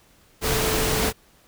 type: tone in noise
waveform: sine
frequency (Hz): 439.2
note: A4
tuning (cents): -3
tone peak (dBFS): -27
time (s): 0.41-1.13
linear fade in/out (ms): 50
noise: pink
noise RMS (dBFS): -23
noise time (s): 0.41-1.13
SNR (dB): -7
effects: pink hiss -57 dBFS RMS until 1.47 s